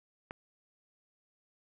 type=click; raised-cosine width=0.5 ms; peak=-25 dBFS; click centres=0.309 s; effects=none